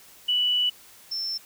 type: tone pair in turn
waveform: sine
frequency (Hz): 2960 / 5354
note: F#7 / E8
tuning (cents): 0 / +26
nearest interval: minor seventh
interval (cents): 1026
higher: second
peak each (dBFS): -20 / -27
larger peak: first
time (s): 0.28-0.7 / 1.11-1.38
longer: first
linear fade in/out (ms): 10
effects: white hiss -51 dBFS RMS until 1.45 s